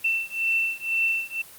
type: beating tone pair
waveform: sine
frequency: 2682 / 2684 Hz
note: E7 / E7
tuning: +29 / +31 cents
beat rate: 2 Hz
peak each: -25 dBFS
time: 0.04-1.42 s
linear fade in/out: 10 ms
effects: white hiss -46 dBFS RMS until 1.58 s + Opus 32 kbps